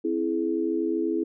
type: chord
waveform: sine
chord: C augmented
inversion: none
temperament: equal with one note detuned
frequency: 261.6 / 329.6 / 422.1 Hz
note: C4 / E4 / G#4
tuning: 0 / 0 / +28 cents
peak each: -31 / -25 / -29 dBFS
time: 0.04-1.24 s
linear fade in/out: 10 ms
effects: none